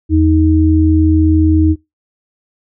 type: tone pair together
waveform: sine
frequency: 83.09 / 313.7 Hz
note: E2 / D#4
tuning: +14 / +14 cents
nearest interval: octave + major seventh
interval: 2300 cents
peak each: -10 dBFS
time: 0.09-1.76 s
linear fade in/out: 50 ms
effects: noise-tail reverb RT60 0.2 s tail -22 dB re dry